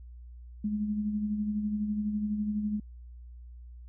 sine tone with tremolo, 210 Hz, G#3, 19 cents sharp, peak -26 dBFS, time 0.64-2.8 s, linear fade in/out 5 ms, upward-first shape sine, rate 12 Hz, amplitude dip 45%, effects added 60 Hz sine -44 dBFS peak until 3.88 s

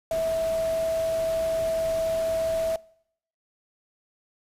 sine tone in noise, 652 Hz, E5, 19 cents flat, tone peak -23 dBFS, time 0.11-2.76 s, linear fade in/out 2 ms, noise pink, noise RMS -39 dBFS, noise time 0.11-2.76 s, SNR +13 dB, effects noise-tail reverb RT60 0.7 s tail -23 dB re dry + resampled to 32000 Hz

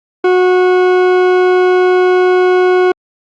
40% pulse tone, 365.7 Hz, F#4, 20 cents flat, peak -6 dBFS, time 0.24-2.92 s, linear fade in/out 5 ms, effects low-pass 2000 Hz 12 dB/octave + Opus 48 kbps

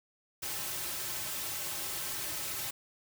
white noise with comb filter, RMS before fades -37 dBFS, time 0.42-2.71 s, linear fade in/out 10 ms, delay 4.2 ms, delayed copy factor -0.8, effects none

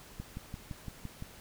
click train, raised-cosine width 5 ms, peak -27 dBFS, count 7, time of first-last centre 0.2-1.224 s, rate 5.86 Hz, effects pink hiss -53 dBFS RMS until 1.4 s

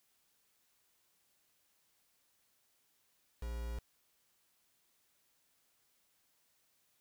triangle tone with quantisation, 58.2 Hz, A#1, 2 cents flat, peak -36 dBFS, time 3.42-3.79 s, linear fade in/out 5 ms, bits 8, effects white hiss -75 dBFS RMS until 7 s

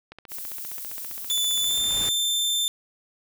click train, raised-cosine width 0.3 ms, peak -25 dBFS, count 29, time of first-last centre 0.12-1.974 s, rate 15.1 Hz
violet noise, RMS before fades -35 dBFS, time 0.28-1.82 s, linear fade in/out 50 ms
pink noise with exponential growth, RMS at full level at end -33 dBFS, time 0.89-2.09 s, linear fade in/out 1 ms, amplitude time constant 260 ms
sawtooth tone with pitch glide, 3495 to 3564 Hz, A7 to A7, -12 to +22 cents, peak -19 dBFS, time 1.3-2.68 s, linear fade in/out 0 ms, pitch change +34 cents, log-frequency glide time 1.63-1.76 s
effects none

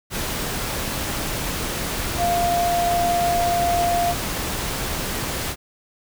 sine tone in noise, 696 Hz, F5, 6 cents flat, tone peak -18 dBFS, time 2.17-4.15 s, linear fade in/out 50 ms, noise pink, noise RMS -26 dBFS, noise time 0.1-5.56 s, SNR +5 dB, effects none

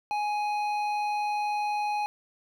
sine tone with hard clipping, 834 Hz, G#5, 7 cents sharp, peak -28 dBFS, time 0.11-2.06 s, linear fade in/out 0 ms, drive 9 dB, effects none

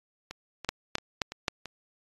two click trains, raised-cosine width 0.2 ms, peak -21 / -9 dBFS, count 5 / 4, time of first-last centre 0.31-1.657 / 0.69-1.482 s, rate 2.97 / 3.79 Hz, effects AAC 32 kbps

